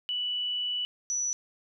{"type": "tone pair in turn", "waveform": "sine", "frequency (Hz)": [2960, 5920], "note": ["F#7", "F#8"], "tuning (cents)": [0, 0], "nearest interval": "octave", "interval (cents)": 1200, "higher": "second", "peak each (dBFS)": [-28, -27], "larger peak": "second", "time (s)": [[0.09, 0.85], [1.1, 1.33]], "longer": "first", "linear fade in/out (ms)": 0, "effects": []}